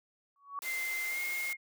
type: tone with exponential growth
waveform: sine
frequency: 1124 Hz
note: C#6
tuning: 24 cents sharp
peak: -32 dBFS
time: 0.36-0.59 s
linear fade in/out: 1 ms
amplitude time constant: 50 ms
type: noise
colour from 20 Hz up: white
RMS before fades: -42 dBFS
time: 0.62-1.53 s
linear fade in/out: 2 ms
type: tone with pitch glide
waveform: sine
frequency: 2082 to 2141 Hz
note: C7 to C7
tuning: -9 to +39 cents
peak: -33 dBFS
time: 0.63-1.57 s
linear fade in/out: 50 ms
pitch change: +48 cents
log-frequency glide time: 1.08-1.19 s
effects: high-pass 400 Hz 12 dB/octave